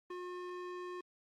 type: tone with band-pass filter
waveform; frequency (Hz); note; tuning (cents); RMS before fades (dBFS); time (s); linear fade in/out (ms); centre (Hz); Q
square; 359.1; F4; +48; -44; 0.1-1.01; 5; 880; 0.71
effects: Opus 24 kbps